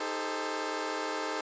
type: chord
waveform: 15% pulse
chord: A half-diminished seventh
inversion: second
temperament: equal with one note detuned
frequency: 311.1 / 401.2 / 440 / 523.3 Hz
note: Eb4 / G4 / A4 / C5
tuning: 0 / +40 / 0 / 0 cents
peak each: -31 / -33 / -30 / -32 dBFS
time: 0-1.41 s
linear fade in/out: 5 ms
effects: resampled to 16000 Hz